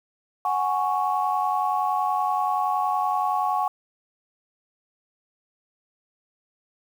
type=chord; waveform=sine; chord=F# suspended second; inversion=none; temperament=equal; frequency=740 / 830.6 / 1108.7 Hz; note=F#5 / G#5 / C#6; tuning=0 / 0 / 0 cents; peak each=-25 dBFS; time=0.45-3.68 s; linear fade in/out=2 ms; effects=tanh soft clip ceiling -11 dBFS + 8-bit